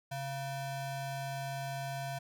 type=ring-modulated tone; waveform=square; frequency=412.9 Hz; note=G#4; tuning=10 cents flat; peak=-34 dBFS; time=0.11-2.19 s; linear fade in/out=10 ms; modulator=277 Hz; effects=none